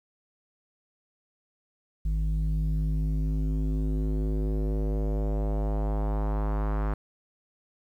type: tone with low-pass filter sweep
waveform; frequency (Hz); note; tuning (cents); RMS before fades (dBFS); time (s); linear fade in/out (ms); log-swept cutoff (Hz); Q
square; 52.1; G#1; +6; -27; 2.05-6.94; 5; 120 to 1300; 1.8
effects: 10-bit